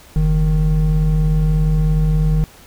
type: tone pair together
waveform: triangle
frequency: 46.25 / 155.56 Hz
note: F#1 / D#3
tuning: 0 / 0 cents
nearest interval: octave + major sixth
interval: 2100 cents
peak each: -13 dBFS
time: 0.16-2.44 s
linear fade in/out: 0 ms
effects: pink hiss -44 dBFS RMS until 2.66 s